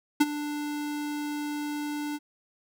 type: tone with ADSR envelope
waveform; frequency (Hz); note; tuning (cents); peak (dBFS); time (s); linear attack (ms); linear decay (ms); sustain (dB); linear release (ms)
square; 295.1; D4; +8; -16; 0.2-2.19; 11; 34; -15; 38
effects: none